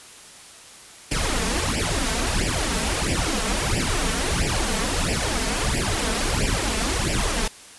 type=noise with flanger; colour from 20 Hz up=pink; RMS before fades=-23 dBFS; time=1.11-7.48 s; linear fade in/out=5 ms; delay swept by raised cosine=0.38 to 4.58 ms; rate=1.5 Hz; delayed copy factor=+0.85; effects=white hiss -44 dBFS RMS until 7.78 s + resampled to 24000 Hz